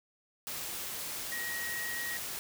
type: tone in noise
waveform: sine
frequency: 1894 Hz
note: A#6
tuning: 27 cents sharp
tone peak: -36 dBFS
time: 1.32-2.17 s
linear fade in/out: 0 ms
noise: white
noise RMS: -39 dBFS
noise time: 0.47-2.39 s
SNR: 0 dB
effects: none